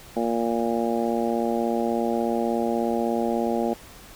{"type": "harmonic tone", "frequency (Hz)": 116.54, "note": "A#2", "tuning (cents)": 0, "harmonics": [2, 3, 4, 5, 6, 7], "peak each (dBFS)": [-26, -28, -29, -30, -31, -31], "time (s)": [0.16, 3.74], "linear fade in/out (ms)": 10, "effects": ["pink hiss -46 dBFS RMS until 4.15 s"]}